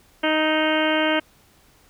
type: harmonic tone with a mistuned harmonic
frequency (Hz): 311.1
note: D#4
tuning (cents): 0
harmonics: 1 / 2 / 3 / 4 / 5 / 6 / 7 / 8 / 9 / 10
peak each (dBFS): -23 / -23 / -28 / -31 / -26 / -32 / -29 / -34 / -30 / -30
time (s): 0.23-1.2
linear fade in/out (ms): 10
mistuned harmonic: 4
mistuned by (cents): +17
effects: pink hiss -56 dBFS RMS until 1.89 s